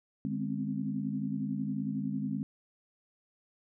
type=tone cluster; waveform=sine; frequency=150.8 / 205.6 / 253.2 / 264.2 Hz; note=D3 / G#3 / B3 / C4; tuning=+46 / -17 / +43 / +17 cents; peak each=-38 / -34 / -39 / -37 dBFS; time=0.25-2.43 s; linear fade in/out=0 ms; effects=none